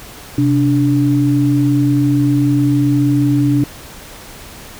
sine tone pair together, 130 / 290.7 Hz, C3 / D4, -11 / -18 cents, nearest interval octave + major second, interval 1393 cents, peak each -14 / -12 dBFS, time 0.38-3.64 s, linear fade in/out 2 ms, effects pink hiss -35 dBFS RMS until 4.79 s

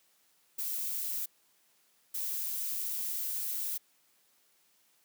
violet noise bursts at uneven times, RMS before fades -35 dBFS, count 2, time 0.58-1.26 / 2.14-3.78 s, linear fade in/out 10 ms, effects white hiss -69 dBFS RMS until 5.04 s + high-pass 150 Hz 12 dB/octave

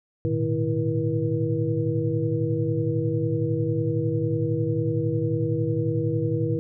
sine tone cluster, 109.6 / 120.6 / 153.4 / 328.4 / 479.2 Hz, A2 / B2 / D#3 / E4 / A#4, -6 / -41 / -24 / -6 / +48 cents, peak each -28 dBFS, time 0.25-6.59 s, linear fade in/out 0 ms, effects none

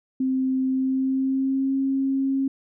sine tone with pitch glide, 261.6 to 269.9 Hz, C4 to C#4, 0 to -46 cents, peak -20 dBFS, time 0.2-2.48 s, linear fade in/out 5 ms, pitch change +54 cents, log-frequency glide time 0.68-1.79 s, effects none

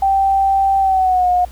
sine tone with pitch glide, 780 to 719.4 Hz, G5 to F#5, -9 to -49 cents, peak -11 dBFS, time 0.02-1.45 s, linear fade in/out 5 ms, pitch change -140 cents, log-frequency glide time 0.79-1.29 s, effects added 60 Hz sine -32 dBFS peak until 1.51 s + pink hiss -45 dBFS RMS until 1.51 s

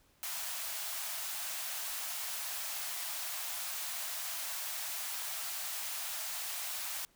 white high-pass noise, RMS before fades -39 dBFS, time 0.23-7.05 s, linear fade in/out 0 ms, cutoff 600 Hz, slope 96 dB/octave, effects pink hiss -68 dBFS RMS until 7.15 s

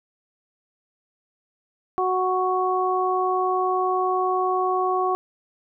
harmonic tone, 370 Hz, F#4, in tune, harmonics 1 / 2 / 3, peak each -24 / -24 / -24 dBFS, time 1.98-5.15 s, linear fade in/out 0 ms, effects none

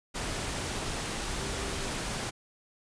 sine tone in noise, 392 Hz, G4, in tune, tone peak -42 dBFS, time 1.38-1.88 s, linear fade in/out 20 ms, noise pink, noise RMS -34 dBFS, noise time 0.14-2.31 s, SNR -11 dB, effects resampled to 22050 Hz

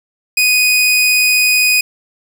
sawtooth tone, 2489 Hz, D#7, in tune, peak -6 dBFS, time 0.37-1.81 s, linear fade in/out 5 ms, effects none

